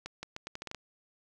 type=accelerating click train; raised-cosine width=0.2 ms; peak=-22 dBFS; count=9; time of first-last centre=0.06-0.747 s; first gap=170 ms; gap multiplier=0.79; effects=none